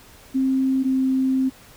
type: tone pair in turn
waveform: sine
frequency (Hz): 264.5 / 262.7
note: C4 / C4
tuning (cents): +19 / +7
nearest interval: unison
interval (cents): 12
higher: first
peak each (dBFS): -17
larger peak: neither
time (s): 0.34-0.84 / 0.84-1.5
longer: second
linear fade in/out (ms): 20
effects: pink hiss -48 dBFS RMS until 1.76 s